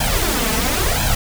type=noise with flanger; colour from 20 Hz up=pink; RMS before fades=-18 dBFS; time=0-1.15 s; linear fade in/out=5 ms; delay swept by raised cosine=1.2 to 4.6 ms; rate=0.97 Hz; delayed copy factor=+0.85; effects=none